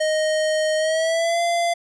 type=tone with pitch glide; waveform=square; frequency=622 to 686.2 Hz; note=D#5 to F5; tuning=-1 to -31 cents; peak=-19 dBFS; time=0-1.74 s; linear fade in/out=10 ms; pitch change=+170 cents; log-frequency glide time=0.77-1.41 s; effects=resampled to 22050 Hz